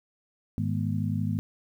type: harmonic tone with a mistuned harmonic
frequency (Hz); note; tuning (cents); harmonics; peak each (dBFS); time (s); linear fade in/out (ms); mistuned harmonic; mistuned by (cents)
51.91; G#1; 0; 2 / 3 / 4 / 5; -29 / -31 / -32 / -33; 0.58-1.39; 0; 5; -120
effects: 10-bit